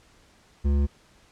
sine tone with hard clipping, 70.8 Hz, C#2, 37 cents sharp, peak -21 dBFS, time 0.64-0.87 s, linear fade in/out 20 ms, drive 10 dB, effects pink hiss -58 dBFS RMS until 1.31 s + low-pass 8000 Hz 12 dB/octave

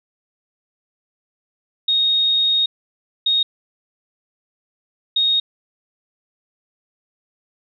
sine tone bursts at uneven times, 3729 Hz, A#7, in tune, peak -14 dBFS, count 3, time 1.88-2.66 / 3.26-3.43 / 5.16-5.4 s, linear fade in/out 5 ms, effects none

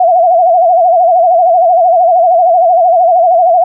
sine tone with vibrato, 699 Hz, F5, 1 cent sharp, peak -4 dBFS, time 0-3.64 s, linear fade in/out 5 ms, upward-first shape sine, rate 13 Hz, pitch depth 110 cents each way, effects none

